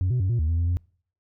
sine tone with pitch steps, 91.9 / 125.1 / 93.6 / 118.6 / 77.5 / 83.1 / 85.2 / 87.7 Hz, F#2 / B2 / F#2 / A#2 / D#2 / E2 / F2 / F2, -11 / +23 / +20 / +30 / -6 / +15 / -42 / +8 cents, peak -18 dBFS, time 0.01-0.77 s, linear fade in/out 0 ms, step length 95 ms, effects noise-tail reverb RT60 0.5 s tail -26 dB re dry + tanh soft clip ceiling -19 dBFS

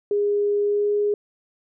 sine tone with pitch glide, 410 to 413.3 Hz, G#4 to G#4, -22 to -8 cents, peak -18 dBFS, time 0.11-1.14 s, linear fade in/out 2 ms, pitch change +14 cents, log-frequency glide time 0.62-0.92 s, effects none

